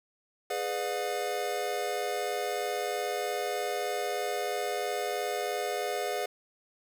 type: chord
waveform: square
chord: G# diminished seventh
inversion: none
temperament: just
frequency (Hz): 415.3 / 498.4 / 598 / 717.6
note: G#4 / B4 / D5 / F5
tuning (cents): 0 / +16 / +31 / +47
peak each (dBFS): -36 / -37 / -38 / -35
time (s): 0.5-6.26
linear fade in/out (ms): 5
effects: none